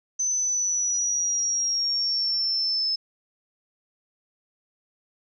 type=exponential sweep; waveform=sine; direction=down; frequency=6110 to 5220 Hz; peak=-22 dBFS; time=0.19-2.96 s; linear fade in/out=10 ms; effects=none